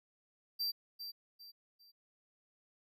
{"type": "tone with echo", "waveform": "square", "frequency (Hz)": 4699, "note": "D8", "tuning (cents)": 0, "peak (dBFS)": -34, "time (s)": [0.59, 0.72], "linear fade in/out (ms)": 20, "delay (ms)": 400, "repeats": 3, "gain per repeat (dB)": -9, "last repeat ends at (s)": 1.92, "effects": []}